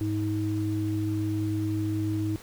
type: tone pair together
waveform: sine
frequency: 103.83 / 317.3 Hz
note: G#2 / D#4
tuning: 0 / +34 cents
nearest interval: octave + perfect fifth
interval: 1934 cents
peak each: -28 / -28 dBFS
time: 0.01-2.36 s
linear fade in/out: 0 ms
effects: pink hiss -48 dBFS RMS until 2.42 s

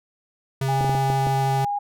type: tone with vibrato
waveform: square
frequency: 134.5 Hz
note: C3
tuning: 48 cents sharp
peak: -22 dBFS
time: 0.61-1.65 s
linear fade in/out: 5 ms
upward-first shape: triangle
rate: 13 Hz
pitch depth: 9 cents each way
type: tone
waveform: sine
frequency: 816 Hz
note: G#5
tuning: 31 cents flat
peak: -22 dBFS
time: 0.68-1.79 s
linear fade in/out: 10 ms
type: clicks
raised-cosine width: 2 ms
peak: -15 dBFS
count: 6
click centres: 0.81 / 0.846 / 0.895 / 0.949 / 1.101 / 1.269 s
effects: none

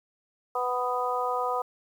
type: harmonic tone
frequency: 248.4 Hz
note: B3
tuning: 10 cents sharp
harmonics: 2 / 3 / 4 / 5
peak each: -31 / -31 / -31 / -31 dBFS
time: 0.55-1.62 s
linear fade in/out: 5 ms
effects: 9-bit

